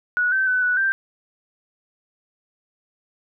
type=tone with pitch steps; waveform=sine; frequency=1465 / 1546 / 1505 / 1478 / 1571 Hz; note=F#6 / G6 / F#6 / F#6 / G6; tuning=-18 / -24 / +29 / -2 / +3 cents; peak=-17 dBFS; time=0.17-0.92 s; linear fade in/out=0 ms; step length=150 ms; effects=none